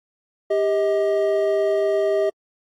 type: tone pair together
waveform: triangle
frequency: 396.8 / 632.6 Hz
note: G4 / D#5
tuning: +21 / +29 cents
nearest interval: minor sixth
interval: 808 cents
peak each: -18 dBFS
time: 0.5-2.3 s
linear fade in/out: 10 ms
effects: AAC 48 kbps